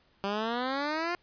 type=exponential sweep; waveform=10% pulse; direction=up; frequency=195.3 to 356.3 Hz; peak=-21 dBFS; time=0.24-1.15 s; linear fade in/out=0 ms; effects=pink hiss -66 dBFS RMS until 1.22 s + resampled to 11025 Hz